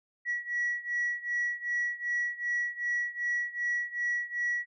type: beating tone pair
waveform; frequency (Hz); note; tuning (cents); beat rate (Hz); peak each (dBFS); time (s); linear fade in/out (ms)
sine; 1929 / 1931.6; B6 / B6; -41 / -39; 2.6; -30 / -32; 0.25-4.66; 50
effects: tanh soft clip ceiling -24 dBFS